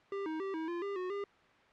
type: tone with pitch steps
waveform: square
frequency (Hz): 396.3 / 315.6 / 389 / 320.5 / 345.3 / 400 / 366 / 402.4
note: G4 / D#4 / G4 / E4 / F4 / G4 / F#4 / G4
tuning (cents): +19 / +25 / -13 / -49 / -20 / +35 / -19 / +45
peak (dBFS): -36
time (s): 0.12-1.24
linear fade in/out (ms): 2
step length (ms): 140
effects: white hiss -62 dBFS RMS until 1.72 s + low-pass 2000 Hz 12 dB/octave